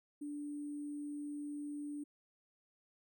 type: tone with sample-and-hold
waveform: sine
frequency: 292.4 Hz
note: D4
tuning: 7 cents flat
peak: -40 dBFS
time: 0.21-2.04 s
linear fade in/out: 10 ms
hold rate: 8820 Hz
effects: none